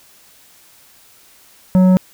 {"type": "tone with tanh clipping", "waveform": "sine", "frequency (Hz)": 185, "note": "F#3", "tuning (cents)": 0, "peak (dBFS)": -9, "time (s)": [1.75, 1.97], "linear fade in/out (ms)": 0, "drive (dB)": 10, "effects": ["white hiss -48 dBFS RMS until 2.13 s"]}